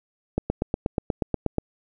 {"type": "click train", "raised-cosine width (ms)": 2, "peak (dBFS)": -9, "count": 11, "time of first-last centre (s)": [0.38, 1.583], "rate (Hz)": 8.31, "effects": []}